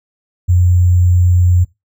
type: tone with sample-and-hold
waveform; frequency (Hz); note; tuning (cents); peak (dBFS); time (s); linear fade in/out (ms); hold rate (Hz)
sine; 89.1; F2; +35; -7; 0.48-1.65; 20; 7350
effects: noise-tail reverb RT60 0.2 s tail -20 dB re dry